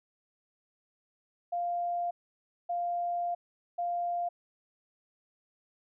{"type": "tone bursts at uneven times", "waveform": "sine", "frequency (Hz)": 698, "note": "F5", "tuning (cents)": -1, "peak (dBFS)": -29, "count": 3, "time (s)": [[1.52, 2.11], [2.69, 3.35], [3.78, 4.29]], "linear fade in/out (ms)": 10, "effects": []}